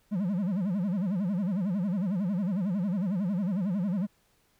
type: tone with vibrato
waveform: triangle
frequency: 190 Hz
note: F#3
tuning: 46 cents sharp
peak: -24 dBFS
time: 0.11-4.07 s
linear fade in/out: 20 ms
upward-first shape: sine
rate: 11 Hz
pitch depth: 200 cents each way
effects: pink hiss -68 dBFS RMS until 4.59 s